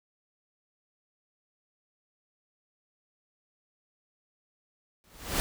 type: noise with exponential growth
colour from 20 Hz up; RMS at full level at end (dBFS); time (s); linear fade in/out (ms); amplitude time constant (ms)
pink; -25; 5.04-5.4; 0; 77
effects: none